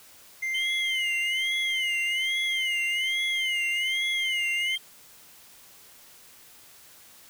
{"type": "tone with pitch glide", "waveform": "triangle", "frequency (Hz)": [2093, 2105], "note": ["C7", "C7"], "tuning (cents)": [0, 10], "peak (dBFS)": -25, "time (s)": [0.42, 4.76], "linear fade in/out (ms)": 10, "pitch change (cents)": 10, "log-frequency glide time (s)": [1.83, 4.57]}
{"type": "tone with vibrato", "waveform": "triangle", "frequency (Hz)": 3044, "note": "F#7", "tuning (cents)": 48, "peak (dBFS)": -27, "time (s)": [0.54, 4.78], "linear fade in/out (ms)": 10, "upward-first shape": "sine", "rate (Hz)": 1.2, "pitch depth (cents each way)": 170}
{"effects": ["white hiss -52 dBFS RMS until 7.29 s"]}